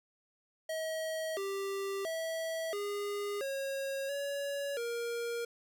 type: tone with pitch steps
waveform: square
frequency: 638 / 393 / 651 / 408.4 / 545 / 564 / 470 Hz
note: D#5 / G4 / E5 / G#4 / C#5 / C#5 / A#4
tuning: +43 / +4 / -22 / -29 / -29 / +30 / +14 cents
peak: -35 dBFS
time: 0.69-5.45 s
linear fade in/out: 5 ms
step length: 680 ms
effects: none